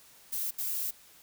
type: noise bursts at uneven times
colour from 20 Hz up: violet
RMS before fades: -33 dBFS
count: 2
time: 0.32-0.51 / 0.58-0.91 s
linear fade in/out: 10 ms
effects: white hiss -57 dBFS RMS until 1.22 s